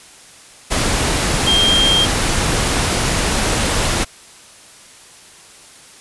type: tone in noise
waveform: sine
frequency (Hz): 3200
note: G7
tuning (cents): +35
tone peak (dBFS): -12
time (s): 1.46-2.06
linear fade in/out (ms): 20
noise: pink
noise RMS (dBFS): -17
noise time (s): 0.7-4.05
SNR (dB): +2
effects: white hiss -42 dBFS RMS until 6 s + resampled to 24000 Hz